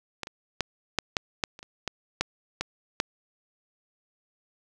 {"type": "clicks", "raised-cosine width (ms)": 0.2, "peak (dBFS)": [-15, -21, -8, -6, -7, -7, -27, -26, -12, -7, -11, -6], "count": 12, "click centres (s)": [0.233, 0.271, 0.607, 0.987, 1.168, 1.438, 1.591, 1.629, 1.877, 2.21, 2.61, 3.001], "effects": []}